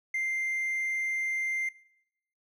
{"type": "tone", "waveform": "triangle", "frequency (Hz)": 2093, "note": "C7", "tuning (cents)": 0, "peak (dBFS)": -25, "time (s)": [0.14, 1.69], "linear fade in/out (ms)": 5, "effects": ["noise-tail reverb RT60 0.8 s tail -23 dB re dry", "tanh soft clip ceiling -22 dBFS"]}